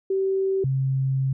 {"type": "tone pair in turn", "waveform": "sine", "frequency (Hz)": [385.1, 133.66], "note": ["G4", "C3"], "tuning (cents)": [-31, 37], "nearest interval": "octave + tritone", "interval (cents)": 1832, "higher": "first", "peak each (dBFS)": -20, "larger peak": "neither", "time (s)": [[0.1, 0.64], [0.64, 1.33]], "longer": "second", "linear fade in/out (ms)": 5, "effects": []}